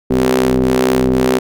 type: ring-modulated tone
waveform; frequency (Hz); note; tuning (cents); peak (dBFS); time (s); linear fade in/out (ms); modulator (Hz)
sawtooth; 64.2; C2; -32; -4; 0.1-1.39; 10; 320
effects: none